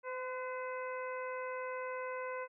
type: harmonic tone with a mistuned harmonic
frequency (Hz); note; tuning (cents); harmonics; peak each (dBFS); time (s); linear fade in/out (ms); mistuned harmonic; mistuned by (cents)
511; C5; -41; 1 / 2 / 3 / 4 / 5; -40 / -43 / -47 / -49 / -53; 0.03-2.48; 50; 3; -32
effects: none